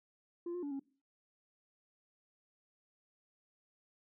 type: tone with pitch steps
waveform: sine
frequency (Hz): 345.7 / 355.1 / 286.5 / 274.4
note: F4 / F4 / D4 / C#4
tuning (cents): -18 / +29 / -43 / -17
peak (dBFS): -35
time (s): 0.46-0.796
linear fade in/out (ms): 5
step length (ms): 84
effects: noise-tail reverb RT60 0.4 s tail -22 dB re dry + tanh soft clip ceiling -36 dBFS